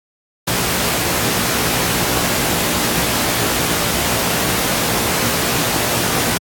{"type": "noise with comb filter", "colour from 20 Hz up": "pink", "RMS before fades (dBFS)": -17, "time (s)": [0.47, 6.38], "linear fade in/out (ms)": 10, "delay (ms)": 17, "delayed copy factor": 0.6, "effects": ["high-pass 100 Hz 12 dB/octave", "AAC 64 kbps"]}